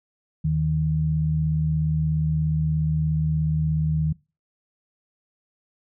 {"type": "tone pair together", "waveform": "sine", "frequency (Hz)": [78.66, 155.56], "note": ["D#2", "D#3"], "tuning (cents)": [19, 0], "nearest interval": "octave", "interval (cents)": 1181, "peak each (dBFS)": [-27, -20], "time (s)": [0.44, 4.13], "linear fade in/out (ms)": 10, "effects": ["noise-tail reverb RT60 0.3 s tail -23 dB re dry"]}